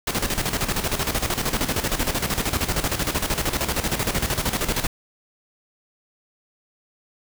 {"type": "noise with tremolo", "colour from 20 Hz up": "pink", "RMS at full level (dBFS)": -22, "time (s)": [0.07, 4.87], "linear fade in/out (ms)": 5, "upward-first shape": "square", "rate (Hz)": 13, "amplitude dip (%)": 65, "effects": []}